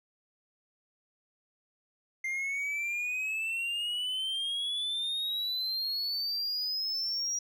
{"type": "exponential sweep", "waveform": "triangle", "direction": "up", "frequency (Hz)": [2093, 5740], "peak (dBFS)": -29, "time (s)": [2.24, 7.39], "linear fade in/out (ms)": 5, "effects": []}